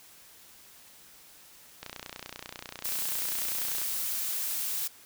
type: click train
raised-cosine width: 0.2 ms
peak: -21 dBFS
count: 61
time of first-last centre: 1.83-3.817 s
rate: 30.2 Hz
type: noise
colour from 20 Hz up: blue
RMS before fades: -32 dBFS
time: 2.84-4.88 s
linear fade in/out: 10 ms
effects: white hiss -54 dBFS RMS until 5.05 s